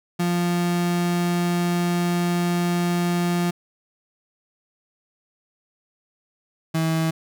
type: tone pair in turn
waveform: 35% pulse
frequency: 174.61 / 161.68 Hz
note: F3 / E3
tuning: 0 / -33 cents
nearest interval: minor second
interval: 133 cents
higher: first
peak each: -18 dBFS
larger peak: neither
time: 0.19-3.51 / 6.74-7.11 s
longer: first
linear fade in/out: 10 ms
effects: none